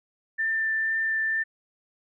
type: tone with vibrato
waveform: sine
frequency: 1782 Hz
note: A6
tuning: 22 cents sharp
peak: -23 dBFS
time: 0.38-1.44 s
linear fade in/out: 20 ms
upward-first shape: triangle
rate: 2.1 Hz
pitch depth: 10 cents each way
effects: none